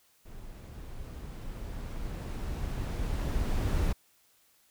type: noise with level ramp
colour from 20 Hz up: brown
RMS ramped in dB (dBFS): -46 to -27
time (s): 0.25-3.93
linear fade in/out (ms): 10
effects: white hiss -66 dBFS RMS until 4.7 s